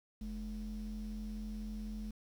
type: ring-modulated tone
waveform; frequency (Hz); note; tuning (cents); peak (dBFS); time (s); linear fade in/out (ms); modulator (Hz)
triangle; 130; C3; -11; -33; 0.21-2.11; 5; 84
effects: tanh soft clip ceiling -33 dBFS + 10-bit